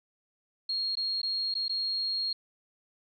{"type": "tone with dropouts", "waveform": "sine", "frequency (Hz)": 4265, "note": "C8", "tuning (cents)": 32, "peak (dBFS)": -28, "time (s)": [0.69, 2.33], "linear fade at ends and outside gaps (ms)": 5, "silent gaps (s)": [[0.954, 0.97], [1.217, 1.23], [1.541, 1.551], [1.682, 1.694]], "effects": []}